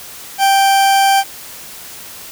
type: tone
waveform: 40% pulse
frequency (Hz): 784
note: G5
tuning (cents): 0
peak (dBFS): -8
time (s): 0.38-1.24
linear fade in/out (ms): 50
effects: white hiss -33 dBFS RMS until 2.31 s